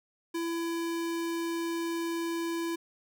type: tone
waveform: square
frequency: 334.9 Hz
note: E4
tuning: 27 cents sharp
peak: -31 dBFS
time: 0.34-2.76 s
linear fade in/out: 10 ms
effects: none